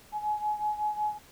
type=beating tone pair; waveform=sine; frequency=843 / 848.4 Hz; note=G#5 / G#5; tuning=+26 / +37 cents; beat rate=5.4 Hz; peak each=-29 / -33 dBFS; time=0.12-1.19 s; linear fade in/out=50 ms; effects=pink hiss -55 dBFS RMS until 1.31 s